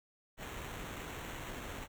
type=noise with sample-and-hold; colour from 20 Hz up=pink; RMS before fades=-44 dBFS; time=0.37-1.88 s; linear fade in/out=50 ms; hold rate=4900 Hz; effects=none